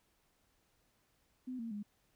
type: tone with pitch steps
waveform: sine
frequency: 254.5 / 229.4 / 206.7 Hz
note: C4 / A#3 / G#3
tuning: -48 / -28 / -8 cents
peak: -39 dBFS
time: 1.47-1.83 s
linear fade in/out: 10 ms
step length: 120 ms
effects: pink hiss -75 dBFS RMS until 2.15 s

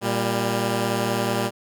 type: tone pair together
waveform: 10% pulse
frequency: 116.6 / 197.92 Hz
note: A#2 / G3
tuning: +1 / +17 cents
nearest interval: major sixth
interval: 916 cents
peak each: -16 dBFS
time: 0.01-1.51 s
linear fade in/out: 50 ms
effects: none

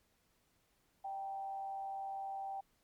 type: tone with frequency modulation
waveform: sine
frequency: 781 Hz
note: G5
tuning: 7 cents flat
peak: -39 dBFS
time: 1.04-2.61 s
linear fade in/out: 10 ms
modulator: 162 Hz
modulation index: 0.25
effects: pink hiss -75 dBFS RMS until 2.83 s + MP3 96 kbps

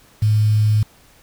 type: tone with quantisation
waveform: sine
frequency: 107 Hz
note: A2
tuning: 48 cents flat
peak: -12 dBFS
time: 0.22-0.83 s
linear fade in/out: 5 ms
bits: 6
effects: pink hiss -51 dBFS RMS until 1.22 s

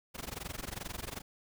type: noise with amplitude modulation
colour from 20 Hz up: pink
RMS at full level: -38 dBFS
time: 0.14-1.22 s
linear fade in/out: 20 ms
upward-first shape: sine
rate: 22.5 Hz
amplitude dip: 95%
effects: none

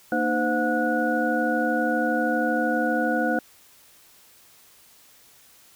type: tone cluster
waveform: sine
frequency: 233 / 305.6 / 515 / 721 / 1465 Hz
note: A#3 / D#4 / C5 / F#5 / F#6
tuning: -1 / -31 / -28 / -45 / -18 cents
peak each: -27 dBFS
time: 0.12-3.39 s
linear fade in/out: 2 ms
effects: white hiss -54 dBFS RMS until 5.75 s

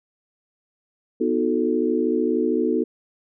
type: chord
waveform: sine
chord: B dominant seventh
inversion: none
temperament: equal with one note detuned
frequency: 246.9 / 311.1 / 364.1 / 440 Hz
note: B3 / D#4 / F#4 / A4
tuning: 0 / 0 / -28 / 0 cents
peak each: -24 dBFS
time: 1.2-2.84 s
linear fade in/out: 10 ms
effects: none

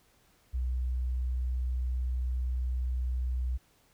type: tone with vibrato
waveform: sine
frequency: 62.5 Hz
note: B1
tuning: 21 cents sharp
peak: -28 dBFS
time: 0.53-3.58 s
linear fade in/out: 20 ms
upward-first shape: triangle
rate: 20 Hz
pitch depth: 11 cents each way
effects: pink hiss -66 dBFS RMS until 3.93 s

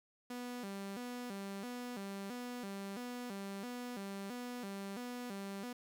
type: tone with vibrato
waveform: sawtooth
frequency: 220 Hz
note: A3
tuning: in tune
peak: -38 dBFS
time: 0.3-5.73 s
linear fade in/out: 5 ms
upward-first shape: square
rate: 1.5 Hz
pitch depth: 190 cents each way
effects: 11-bit

